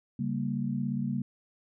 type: chord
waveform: sine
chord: G diminished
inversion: second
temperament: equal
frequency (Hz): 138.59 / 196 / 233.1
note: Db3 / G3 / Bb3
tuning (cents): 0 / 0 / 0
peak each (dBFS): -33 / -33 / -32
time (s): 0.19-1.22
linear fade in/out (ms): 5
effects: none